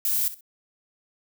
violet noise with echo, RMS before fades -24 dBFS, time 0.05-0.28 s, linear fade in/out 2 ms, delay 64 ms, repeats 2, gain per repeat -14 dB, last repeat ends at 0.408 s, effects none

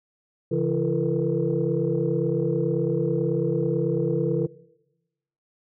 sine tone cluster, 139.3 / 168.5 / 338.8 / 444.7 / 482.8 Hz, C#3 / E3 / E4 / A4 / B4, +9 / +38 / +48 / +18 / -39 cents, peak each -27 dBFS, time 0.51-4.47 s, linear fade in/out 10 ms, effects noise-tail reverb RT60 1.0 s tail -22 dB re dry + tanh soft clip ceiling -11 dBFS

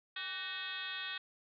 sine tone with frequency modulation, 2569 Hz, E7, 45 cents flat, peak -38 dBFS, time 0.16-1.18 s, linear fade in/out 5 ms, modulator 354 Hz, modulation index 3.6, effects none

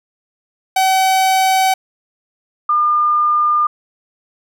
45% pulse / sine tone pair in turn, 760 / 1206.4 Hz, F#5 / D6, +46 / +46 cents, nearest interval minor sixth, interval 800 cents, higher second, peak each -11 dBFS, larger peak neither, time 0.76-1.74 / 2.69-3.67 s, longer neither, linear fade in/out 5 ms, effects none

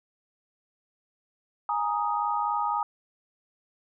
sine chord, Ab suspended second, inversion none, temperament just, 830.6 / 934.4 / 1245.9 Hz, Ab5 / Bb5 / Eb6, 0 / +4 / +2 cents, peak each -29 dBFS, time 1.69-2.83 s, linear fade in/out 2 ms, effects none

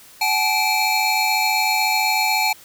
square tone cluster, 761 / 855 / 2339 / 4267 Hz, F#5 / A5 / D7 / C8, +48 / -50 / -8 / +33 cents, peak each -25 / -22 / -22 / -25 dBFS, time 0.21-2.53 s, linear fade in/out 5 ms, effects white hiss -46 dBFS RMS until 2.64 s

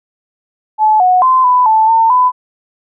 sine tone with pitch steps, 862 / 733 / 1033 / 997 / 878 / 903 / 1002 Hz, A5 / F#5 / C6 / B5 / A5 / A5 / B5, -36 / -16 / -22 / +16 / -4 / +45 / +25 cents, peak -6 dBFS, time 0.78-2.32 s, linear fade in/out 50 ms, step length 220 ms, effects none

